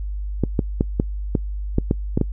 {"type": "clicks", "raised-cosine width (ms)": 3, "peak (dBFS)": -4, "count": 9, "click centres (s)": [0.437, 0.592, 0.809, 0.999, 1.352, 1.784, 1.911, 2.175, 2.213], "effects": ["noise-tail reverb RT60 0.1 s tail -25 dB re dry", "added 50 Hz sine -24 dBFS peak until 2.32 s"]}